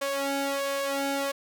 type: tone with flanger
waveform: sawtooth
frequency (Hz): 277.2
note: C#4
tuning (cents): 0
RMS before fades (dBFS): -29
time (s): 0.01-1.32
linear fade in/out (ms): 10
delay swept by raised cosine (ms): 1.7 to 2.28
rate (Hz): 1.4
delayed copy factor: +0.9
effects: none